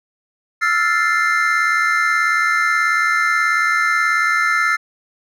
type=chord; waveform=triangle; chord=F major seventh; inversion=third; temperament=equal; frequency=1318.5 / 1396.9 / 1760 / 2093 Hz; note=E6 / F6 / A6 / C7; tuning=0 / 0 / 0 / 0 cents; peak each=-18 dBFS; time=0.61-4.77 s; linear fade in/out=20 ms; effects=none